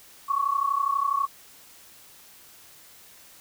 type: tone pair together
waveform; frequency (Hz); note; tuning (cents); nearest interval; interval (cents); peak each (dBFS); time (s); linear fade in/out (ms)
sine; 1100 / 1132.2; C#6 / C#6; -14 / +36; unison; 50; -25; 0.28-1.27; 20
effects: white hiss -51 dBFS RMS until 3.4 s